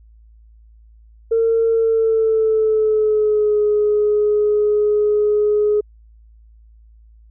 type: tone with pitch glide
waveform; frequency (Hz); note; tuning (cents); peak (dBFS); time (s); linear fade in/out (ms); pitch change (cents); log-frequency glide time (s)
sine; 454.5 to 419.2; A#4 to G#4; -44 to +16; -12; 1.31-5.81; 10; -140; 1.69-3.59
effects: tanh soft clip ceiling -8 dBFS + added 55 Hz sine -44 dBFS peak until 7.3 s